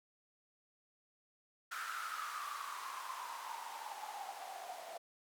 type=noise with band-pass filter sweep; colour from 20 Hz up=blue; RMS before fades=-45 dBFS; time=1.71-4.98 s; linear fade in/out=10 ms; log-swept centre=1400 to 680 Hz; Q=9.3; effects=none